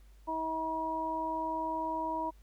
harmonic tone, 320 Hz, D#4, 49 cents sharp, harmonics 1 / 2 / 3, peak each -39 / -39 / -33 dBFS, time 0.27-2.31 s, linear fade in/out 20 ms, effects added 50 Hz sine -54 dBFS peak until 2.42 s + pink hiss -69 dBFS RMS until 2.42 s

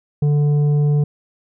triangle tone with tanh clipping, 146.83 Hz, D3, in tune, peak -14 dBFS, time 0.22-1.04 s, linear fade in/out 5 ms, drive 11 dB, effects none

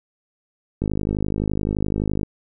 click train, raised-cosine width 3 ms, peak -10 dBFS, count 74, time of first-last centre 0.82-2.232 s, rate 51.7 Hz, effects none

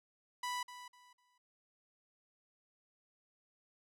sawtooth tone with echo, 988 Hz, B5, in tune, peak -33 dBFS, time 0.43-0.63 s, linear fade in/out 5 ms, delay 250 ms, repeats 3, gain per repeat -12 dB, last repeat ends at 1.38 s, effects low-pass 11000 Hz 12 dB/octave

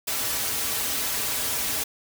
white noise with comb filter, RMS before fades -27 dBFS, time 0.07-1.84 s, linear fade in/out 10 ms, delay 5.6 ms, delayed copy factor -0.7, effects none

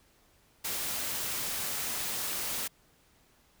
white noise, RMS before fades -34 dBFS, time 0.64-2.68 s, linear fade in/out 10 ms, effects pink hiss -65 dBFS RMS until 3.6 s

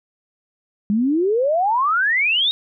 sine exponential sweep, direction up, 198.5 to 3810 Hz, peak -15 dBFS, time 0.9-2.51 s, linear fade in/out 0 ms, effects none

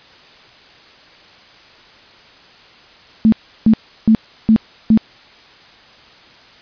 sine tone bursts, 220.7 Hz, A3, 5 cents sharp, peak -6 dBFS, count 5, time 3.25-4.975 s, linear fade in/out 0 ms, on 73 ms, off 340 ms, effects white hiss -44 dBFS RMS until 6.61 s + resampled to 11025 Hz

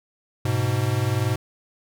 square tone pair together, 104.6 / 125.26 Hz, G#2 / B2, +13 / +25 cents, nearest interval minor third, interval 312 cents, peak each -24 dBFS, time 0.45-1.36 s, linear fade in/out 5 ms, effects none

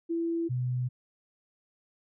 sine tone pair in turn, 334.2 / 125.18 Hz, E4 / B2, +24 / +24 cents, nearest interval octave + perfect fourth, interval 1700 cents, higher first, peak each -27 dBFS, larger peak neither, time 0.09-0.49 / 0.49-0.89 s, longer neither, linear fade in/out 20 ms, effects none

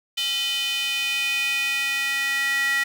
square tone with high-pass filter sweep, 275.2 Hz, C#4, 12 cents flat, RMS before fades -24 dBFS, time 0.17-2.84 s, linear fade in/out 10 ms, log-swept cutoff 3100 to 1900 Hz, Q 5.2, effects none

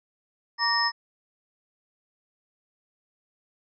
sine tone cluster, 947 / 1153 / 1851 / 5210 Hz, A#5 / D6 / A#6 / E8, +27 / -32 / -13 / -21 cents, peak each -28 / -30 / -26 / -25 dBFS, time 0.58-0.92 s, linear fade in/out 50 ms, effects none

